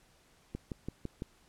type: click train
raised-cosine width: 3 ms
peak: -24 dBFS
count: 5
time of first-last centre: 0.55-1.221 s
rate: 5.96 Hz
effects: pink hiss -65 dBFS RMS until 1.48 s + low-pass 11000 Hz 12 dB/octave